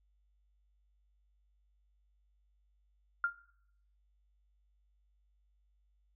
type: tone with exponential decay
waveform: sine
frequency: 1396.9 Hz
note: F6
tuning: in tune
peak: -24 dBFS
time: 3.24-3.35 s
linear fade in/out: 2 ms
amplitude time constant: 22 ms
effects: noise-tail reverb RT60 0.7 s tail -18 dB re dry + added 50 Hz sine -69 dBFS peak until 6.15 s